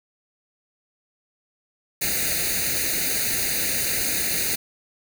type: noise with comb filter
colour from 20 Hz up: white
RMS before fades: -24 dBFS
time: 2.01-4.56 s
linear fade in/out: 10 ms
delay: 0.46 ms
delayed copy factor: +0.9
effects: none